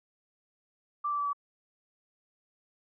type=tone with pitch steps; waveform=sine; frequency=1174.7 / 1164.6 / 1154.5 / 1144.6 Hz; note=D6 / D6 / D6 / D6; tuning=0 / -15 / -30 / -45 cents; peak=-28 dBFS; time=1.04-1.332 s; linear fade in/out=10 ms; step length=73 ms; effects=none